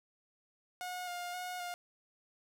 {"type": "tone with vibrato", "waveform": "sawtooth", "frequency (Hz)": 716, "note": "F5", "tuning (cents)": 43, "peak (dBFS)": -35, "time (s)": [0.81, 1.74], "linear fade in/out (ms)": 0, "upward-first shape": "square", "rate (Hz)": 1.9, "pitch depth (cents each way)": 20, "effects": []}